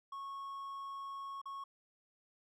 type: tone with dropouts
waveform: triangle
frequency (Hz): 1100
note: C#6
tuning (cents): -14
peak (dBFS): -40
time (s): 0.12-1.64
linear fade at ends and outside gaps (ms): 5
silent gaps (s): 1.416-1.456
effects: none